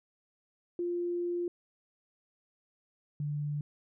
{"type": "tone pair in turn", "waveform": "sine", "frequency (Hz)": [349.2, 147.09], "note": ["F4", "D3"], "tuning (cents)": [0, 3], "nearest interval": "octave + minor third", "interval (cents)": 1497, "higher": "first", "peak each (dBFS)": [-30, -31], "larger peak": "first", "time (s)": [[0.79, 1.48], [3.2, 3.61]], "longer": "first", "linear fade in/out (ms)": 2, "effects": []}